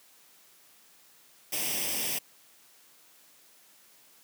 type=noise with comb filter; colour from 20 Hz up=white; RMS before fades=-31 dBFS; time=1.52-2.19 s; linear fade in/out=10 ms; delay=0.36 ms; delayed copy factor=+0.7; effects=white hiss -59 dBFS RMS until 4.23 s + high-pass 150 Hz 12 dB/octave